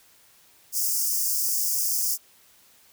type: high-pass noise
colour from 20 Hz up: white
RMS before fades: -25 dBFS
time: 0.72-2.18 s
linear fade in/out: 50 ms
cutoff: 4900 Hz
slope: 96 dB/octave
effects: white hiss -57 dBFS RMS until 2.92 s